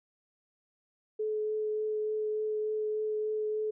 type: tone with vibrato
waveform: sine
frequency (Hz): 429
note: A4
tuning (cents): -44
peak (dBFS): -29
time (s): 1.19-3.71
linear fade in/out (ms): 10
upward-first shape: triangle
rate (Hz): 3.4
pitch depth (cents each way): 10
effects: none